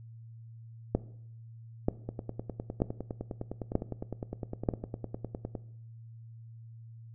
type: two click trains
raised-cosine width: 2 ms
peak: -22 / -12 dBFS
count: 35 / 5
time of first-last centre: 2.09-5.552 / 0.95-4.688 s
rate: 9.82 / 1.07 Hz
effects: noise-tail reverb RT60 0.7 s tail -18 dB re dry + added 114 Hz sine -46 dBFS peak until 7.14 s